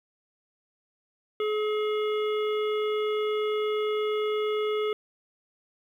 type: harmonic tone with a mistuned harmonic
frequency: 425.7 Hz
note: G#4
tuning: 43 cents sharp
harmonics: 1 / 3 / 5 / 7 / 8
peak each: -25 / -35 / -39 / -42 / -43 dBFS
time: 1.4-4.93 s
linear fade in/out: 2 ms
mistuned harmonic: 7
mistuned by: -54 cents
effects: 10-bit